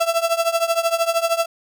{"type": "tone with tremolo", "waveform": "35% pulse", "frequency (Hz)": 668, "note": "E5", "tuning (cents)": 23, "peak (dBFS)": -12, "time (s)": [0, 1.46], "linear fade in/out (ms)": 10, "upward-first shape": "triangle", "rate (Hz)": 13, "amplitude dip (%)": 90, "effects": []}